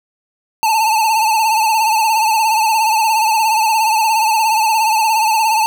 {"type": "tone with vibrato", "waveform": "square", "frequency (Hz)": 880, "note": "A5", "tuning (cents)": 0, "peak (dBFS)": -12, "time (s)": [0.63, 5.66], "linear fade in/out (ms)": 0, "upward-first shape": "triangle", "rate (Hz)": 17, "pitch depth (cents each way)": 81, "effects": []}